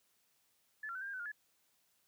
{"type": "tone with pitch steps", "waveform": "sine", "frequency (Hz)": [1731, 1373, 1516, 1592, 1611, 1513, 1418, 1706], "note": ["A6", "F6", "F#6", "G6", "G6", "F#6", "F6", "G#6"], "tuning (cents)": [-29, -30, 42, 26, 47, 38, 26, 46], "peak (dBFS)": -40, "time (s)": [0.83, 1.318], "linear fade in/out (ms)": 5, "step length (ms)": 61, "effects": ["white hiss -75 dBFS RMS until 2.07 s", "high-pass 60 Hz 12 dB/octave"]}